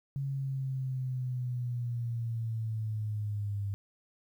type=linear sweep; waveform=sine; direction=down; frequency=138.59 to 99.5 Hz; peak=-31 dBFS; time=0.16-3.74 s; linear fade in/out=0 ms; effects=11-bit